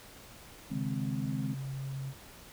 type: chord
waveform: sine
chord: Ab major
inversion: second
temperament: equal with one note detuned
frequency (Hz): 154.22 / 207.7 / 261.6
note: Eb3 / Ab3 / C4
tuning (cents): -15 / 0 / 0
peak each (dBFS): -37 / -37 / -37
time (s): 0.7-1.55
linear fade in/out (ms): 20
type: tone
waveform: sine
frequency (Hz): 135.2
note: C#3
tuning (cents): -43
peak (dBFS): -35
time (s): 0.72-2.14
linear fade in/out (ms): 50
effects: pink hiss -52 dBFS RMS until 2.52 s